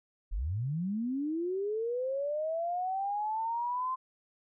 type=linear sweep; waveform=sine; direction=up; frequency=34.65 to 1046.5 Hz; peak=-30 dBFS; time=0.31-3.96 s; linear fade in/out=20 ms; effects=none